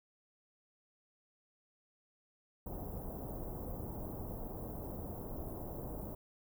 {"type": "band-stop noise", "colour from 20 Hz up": "pink", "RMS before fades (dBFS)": -43, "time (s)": [2.66, 6.15], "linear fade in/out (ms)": 5, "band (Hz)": [800, 16000], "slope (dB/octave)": 24, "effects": []}